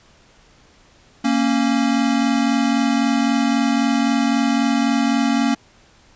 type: tone pair together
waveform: square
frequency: 231.7 / 275.5 Hz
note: A#3 / C#4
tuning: -10 / -11 cents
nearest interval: minor third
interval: 299 cents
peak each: -19 dBFS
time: 1.24-5.55 s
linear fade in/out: 10 ms
effects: pink hiss -52 dBFS RMS until 6.15 s + resampled to 16000 Hz